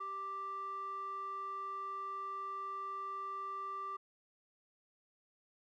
square tone with band-pass filter, 392 Hz, G4, in tune, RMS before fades -42 dBFS, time 0-3.97 s, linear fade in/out 10 ms, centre 1100 Hz, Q 9.4, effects none

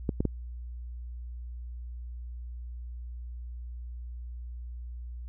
clicks, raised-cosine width 3 ms, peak -14 dBFS, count 3, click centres 0.092 / 0.205 / 0.253 s, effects added 60 Hz sine -37 dBFS peak until 5.28 s

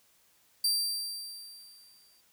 sawtooth tone with exponential decay, 4699 Hz, D8, in tune, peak -21 dBFS, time 0.64-2.21 s, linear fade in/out 5 ms, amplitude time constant 340 ms, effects white hiss -66 dBFS RMS until 2.32 s

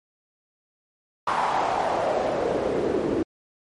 pink noise with band-pass filter sweep, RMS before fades -24 dBFS, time 1.27-3.23 s, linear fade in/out 5 ms, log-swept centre 1000 to 330 Hz, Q 3.3, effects MP3 48 kbps

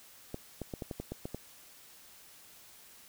clicks, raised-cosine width 2 ms, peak -24 dBFS, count 9, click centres 0.344 / 0.617 / 0.738 / 0.822 / 0.912 / 1 / 1.12 / 1.255 / 1.346 s, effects white hiss -56 dBFS RMS until 3.08 s

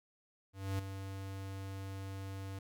square tone with ADSR envelope, 97 Hz, G2, 18 cents flat, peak -33 dBFS, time 0.53-2.59 s, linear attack 260 ms, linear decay 6 ms, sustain -9 dB, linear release 4 ms, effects none

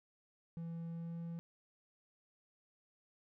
triangle tone with pitch glide, 166.8 to 168.15 Hz, E3 to E3, +21 to +35 cents, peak -39 dBFS, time 0.57-1.39 s, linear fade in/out 0 ms, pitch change +14 cents, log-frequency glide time 0.9-1.19 s, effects none

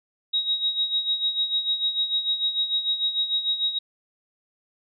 sine tone with tremolo, 3800 Hz, A#7, 33 cents sharp, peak -19 dBFS, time 0.33-3.79 s, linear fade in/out 10 ms, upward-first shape sine, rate 6.7 Hz, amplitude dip 70%, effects none

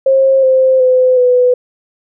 sine tone with pitch steps, 535 / 522.2 / 509.7 / 497.4 Hz, C5 / C5 / C5 / B4, +38 / -3 / -45 / +12 cents, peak -6 dBFS, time 0.06-1.54 s, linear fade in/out 5 ms, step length 370 ms, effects none

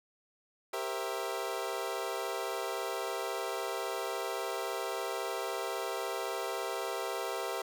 25% pulse chord, C dominant seventh, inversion second, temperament equal with one note detuned, 392 / 466.2 / 529.9 / 659.3 Hz, G4 / Bb4 / C5 / E5, 0 / 0 / +22 / 0 cents, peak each -35 / -36 / -37 / -36 dBFS, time 0.73-7.62 s, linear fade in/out 5 ms, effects none

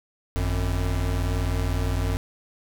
square tone pair together, 50.56 / 90.2 Hz, G#1 / F#2, -46 / -44 cents, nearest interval minor seventh, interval 1002 cents, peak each -26 dBFS, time 0.36-2.17 s, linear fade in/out 0 ms, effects none

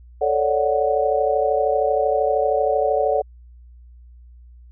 sine chord, D major seventh, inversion second, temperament equal, 440 / 554.4 / 587.3 / 740 Hz, A4 / C#5 / D5 / F#5, 0 / 0 / 0 / 0 cents, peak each -22 dBFS, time 0.21-3.22 s, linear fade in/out 10 ms, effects added 60 Hz sine -42 dBFS peak until 4.71 s

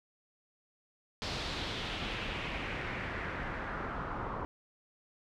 pink noise with low-pass filter sweep, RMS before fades -38 dBFS, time 1.22-4.45 s, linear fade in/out 0 ms, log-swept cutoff 4500 to 1100 Hz, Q 2.2, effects none

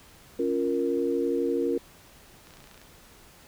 sine chord, Bb minor, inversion first, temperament equal, 277.2 / 349.2 / 466.2 Hz, Db4 / F4 / Bb4, 0 / 0 / 0 cents, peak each -29 / -28 / -27 dBFS, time 0.39-1.78 s, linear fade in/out 5 ms
clicks, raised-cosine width 0.2 ms, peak -33 dBFS, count 11, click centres 2.471 / 2.507 / 2.538 / 2.571 / 2.604 / 2.641 / 2.673 / 2.713 / 2.744 / 2.777 / 2.816 s
effects pink hiss -53 dBFS RMS until 3.47 s

